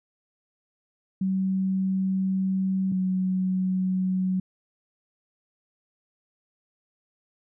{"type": "tone pair in turn", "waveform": "sine", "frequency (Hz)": [190, 186.3], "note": ["F#3", "F#3"], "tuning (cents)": [46, 12], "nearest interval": "unison", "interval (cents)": 34, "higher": "first", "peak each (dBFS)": -22, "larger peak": "neither", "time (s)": [[1.21, 2.92], [2.92, 4.4]], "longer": "first", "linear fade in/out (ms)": 5, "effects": []}